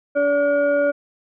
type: tone with frequency modulation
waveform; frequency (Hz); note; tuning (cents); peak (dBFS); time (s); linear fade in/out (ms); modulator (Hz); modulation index
sine; 574; D5; -40; -15; 0.15-0.92; 20; 861; 0.65
effects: none